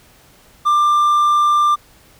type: tone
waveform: triangle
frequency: 1188 Hz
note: D6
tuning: 20 cents sharp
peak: -9 dBFS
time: 0.65-1.76 s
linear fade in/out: 20 ms
effects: pink hiss -49 dBFS RMS until 2.19 s